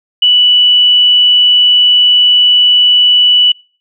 sine tone, 2960 Hz, F#7, in tune, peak -4 dBFS, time 0.22-3.52 s, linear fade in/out 5 ms, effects noise-tail reverb RT60 0.4 s tail -26 dB re dry

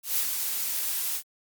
blue noise with ADSR envelope, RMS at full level -25 dBFS, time 0.03-1.23 s, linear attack 140 ms, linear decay 100 ms, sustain -4 dB, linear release 76 ms, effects Opus 48 kbps

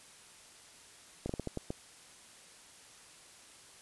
slowing click train, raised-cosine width 2 ms, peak -22 dBFS, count 7, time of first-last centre 1.26-1.705 s, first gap 34 ms, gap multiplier 1.31, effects white hiss -56 dBFS RMS until 3.81 s + resampled to 24000 Hz

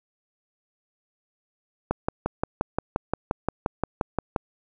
click train, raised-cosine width 1 ms, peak -9 dBFS, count 15, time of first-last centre 1.91-4.362 s, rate 5.71 Hz, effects none

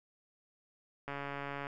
click train, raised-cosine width 0.5 ms, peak -25 dBFS, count 84, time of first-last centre 1.08-1.669 s, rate 141 Hz, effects none

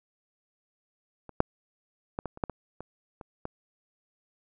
clicks, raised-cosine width 1 ms, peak -29 / -6 / -17 / -19 / -30 / -13 / -22 / -25 / -28 / -20 dBFS, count 10, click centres 1.293 / 1.404 / 2.189 / 2.257 / 2.374 / 2.438 / 2.497 / 2.806 / 3.212 / 3.454 s, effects none

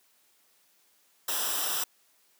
white noise with comb filter, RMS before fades -30 dBFS, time 1.28-1.84 s, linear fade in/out 5 ms, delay 0.45 ms, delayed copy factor -0.75, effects white hiss -66 dBFS RMS until 2.39 s + high-pass 200 Hz 12 dB/octave

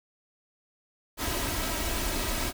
pink noise with comb filter, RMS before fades -30 dBFS, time 1.17-2.53 s, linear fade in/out 50 ms, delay 3.1 ms, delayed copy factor +0.55, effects none

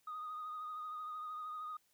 sine tone with vibrato, 1241 Hz, D#6, 5 cents flat, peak -40 dBFS, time 0.07-1.77 s, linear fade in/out 5 ms, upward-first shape sine, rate 13 Hz, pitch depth 31 cents each way, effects tanh soft clip ceiling -38 dBFS + white hiss -75 dBFS RMS until 1.93 s

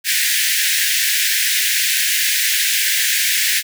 pink high-pass noise, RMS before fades -17 dBFS, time 0.04-3.63 s, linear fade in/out 50 ms, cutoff 1600 Hz, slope 96 dB/octave, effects none

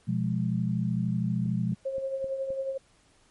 sine chord, F diminished, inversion second, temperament equal, 123.47 / 174.61 / 207.7 Hz, Cb3 / F3 / Ab3, 0 / 0 / 0 cents, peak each -29 / -29 / -30 dBFS, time 0.07-1.75 s, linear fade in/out 20 ms
click train, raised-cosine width 3 ms, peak -33 dBFS, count 5, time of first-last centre 1.46-2.504 s, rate 3.83 Hz
sine tone with tremolo, 537 Hz, C5, 45 cents sharp, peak -26 dBFS, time 1.85-2.78 s, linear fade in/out 10 ms, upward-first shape triangle, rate 11 Hz, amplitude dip 60%
effects pink hiss -63 dBFS RMS until 3.3 s + MP3 48 kbps

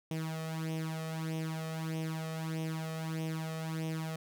sawtooth tone with flanger, 160.1 Hz, D#3, 50 cents sharp, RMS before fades -37 dBFS, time 0.11-4.16 s, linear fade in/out 2 ms, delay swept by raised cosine 0.33 to 1.63 ms, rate 1.6 Hz, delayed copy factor +0.7, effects none

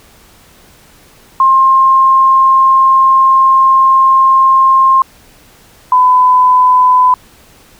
sine tone pair in turn, 1062 / 1005.3 Hz, C6 / B5, +25 / +30 cents, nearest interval minor second, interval 95 cents, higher first, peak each -4 dBFS, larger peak neither, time 1.4-5.02 / 5.92-7.14 s, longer first, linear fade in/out 2 ms, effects pink hiss -43 dBFS RMS until 7.79 s

